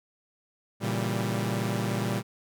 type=chord; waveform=sawtooth; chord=A# diminished seventh; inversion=none; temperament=equal with one note detuned; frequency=116.54 / 138.59 / 165.58 / 196 Hz; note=A#2 / C#3 / E3 / G3; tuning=0 / 0 / +8 / 0 cents; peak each=-26 / -32 / -32 / -27 dBFS; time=0.8-2.23 s; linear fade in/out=50 ms; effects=none

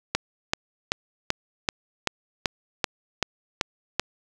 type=click train; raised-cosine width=0.2 ms; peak=-4 dBFS; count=11; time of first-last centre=0.15-3.996 s; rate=2.6 Hz; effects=none

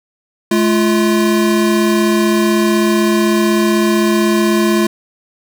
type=tone pair together; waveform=square; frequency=214 / 344.7 Hz; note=A3 / F4; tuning=-48 / -23 cents; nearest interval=minor sixth; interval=825 cents; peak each=-14 dBFS; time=0.51-4.87 s; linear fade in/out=5 ms; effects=none

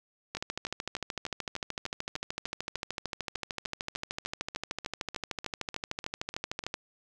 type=two click trains; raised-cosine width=0.2 ms; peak=-16 / -21 dBFS; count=86 / 22; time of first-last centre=0.35-6.741 / 0.37-6.639 s; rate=13.3 / 3.35 Hz; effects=none

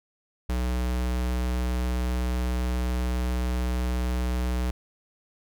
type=tone; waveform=square; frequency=61.74 Hz; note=B1; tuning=in tune; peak=-25 dBFS; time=0.49-4.71 s; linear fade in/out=5 ms; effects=none

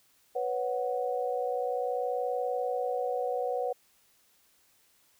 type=chord; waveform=sine; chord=B suspended second; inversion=none; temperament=equal; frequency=493.9 / 554.4 / 740 Hz; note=B4 / C#5 / F#5; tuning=0 / 0 / 0 cents; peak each=-31 / -35 / -33 dBFS; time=0.35-3.73 s; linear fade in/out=10 ms; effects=white hiss -66 dBFS RMS until 5.19 s

